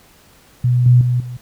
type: tone with level steps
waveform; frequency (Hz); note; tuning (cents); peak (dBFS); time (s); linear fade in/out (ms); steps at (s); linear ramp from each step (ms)
sine; 123.47; B2; 0; -11 / -6 / -13 / -25; 0.64-1.37; 5; 0.86 / 1.01 / 1.2; 2
effects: pink hiss -49 dBFS RMS until 1.41 s